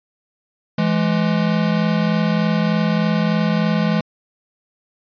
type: tone pair together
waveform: square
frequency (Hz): 167.3 / 210.6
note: E3 / G#3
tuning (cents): +26 / +24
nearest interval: major third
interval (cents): 398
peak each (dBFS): -19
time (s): 0.78-4.01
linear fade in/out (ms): 5
effects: resampled to 11025 Hz